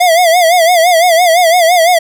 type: tone with vibrato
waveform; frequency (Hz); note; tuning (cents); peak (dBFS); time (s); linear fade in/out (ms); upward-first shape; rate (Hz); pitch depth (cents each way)
square; 687; F5; -29; -6; 0-1.99; 10; sine; 5.9; 110
effects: none